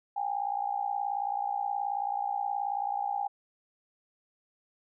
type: tone with amplitude modulation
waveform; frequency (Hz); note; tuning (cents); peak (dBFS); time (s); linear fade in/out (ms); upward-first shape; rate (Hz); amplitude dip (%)
sine; 809; G#5; -46; -25; 0.16-3.28; 10; sine; 58.7; 85
effects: none